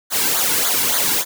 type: noise with flanger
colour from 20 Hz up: white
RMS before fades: -18 dBFS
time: 0.1-1.25 s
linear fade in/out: 50 ms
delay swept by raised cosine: 0.36 to 1.66 ms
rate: 3.5 Hz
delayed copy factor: -0.8
effects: none

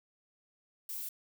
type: noise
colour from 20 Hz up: violet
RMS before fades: -40 dBFS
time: 0.89-1.09 s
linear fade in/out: 2 ms
effects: none

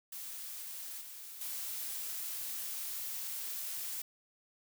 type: noise with level steps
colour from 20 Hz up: blue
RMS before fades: -44 / -48 / -40 dBFS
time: 0.12-4.02 s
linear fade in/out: 5 ms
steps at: 1.01 / 1.41 s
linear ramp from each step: 2 ms
effects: none

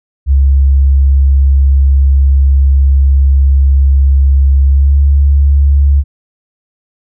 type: tone with pitch glide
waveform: sine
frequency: 68.3 to 70.3 Hz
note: C#2 to C#2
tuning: -25 to +25 cents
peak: -4 dBFS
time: 0.26-6.04 s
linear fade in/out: 50 ms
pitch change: +50 cents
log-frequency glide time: 4.68-4.97 s
effects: none

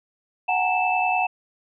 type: tone cluster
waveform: sine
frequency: 737 / 807 / 918 / 2639 Hz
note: F#5 / G#5 / A#5 / E7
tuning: -7 / -50 / -27 / +1 cents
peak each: -22 / -28 / -28 / -24 dBFS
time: 0.48-1.27 s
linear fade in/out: 10 ms
effects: none

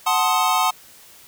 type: chord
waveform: square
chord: F# diminished seventh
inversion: none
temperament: equal with one note detuned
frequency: 740 / 880 / 1046.5 / 1253.2 Hz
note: F#5 / A5 / C6 / Eb6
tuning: 0 / 0 / 0 / +12 cents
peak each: -23 dBFS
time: 0.06-0.71 s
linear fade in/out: 10 ms
effects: white hiss -47 dBFS RMS until 1.27 s

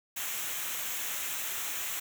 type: noise with comb filter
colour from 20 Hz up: white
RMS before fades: -35 dBFS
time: 0.16-2 s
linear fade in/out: 10 ms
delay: 0.21 ms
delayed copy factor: -0.6
effects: none

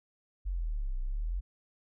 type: exponential two-way sweep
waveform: sine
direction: down then up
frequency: 47.82 to 30.1 to 47.82 Hz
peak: -30 dBFS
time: 0.45-1.41 s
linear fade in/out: 20 ms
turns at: 1 s
effects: none

